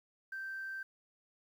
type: tone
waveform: sine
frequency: 1562 Hz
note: G6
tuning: 7 cents flat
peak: -38 dBFS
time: 0.32-0.83 s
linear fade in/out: 5 ms
effects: tanh soft clip ceiling -35 dBFS + 11-bit